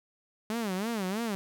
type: tone with vibrato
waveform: sawtooth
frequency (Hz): 207.7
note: G#3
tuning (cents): 0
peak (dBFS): -26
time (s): 0.5-1.35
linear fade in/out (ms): 0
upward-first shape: sine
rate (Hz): 3.1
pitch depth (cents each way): 220
effects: none